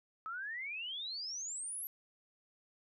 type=exponential sweep; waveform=sine; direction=up; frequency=1269 to 11910 Hz; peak=-39 dBFS; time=0.26-1.87 s; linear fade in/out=0 ms; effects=none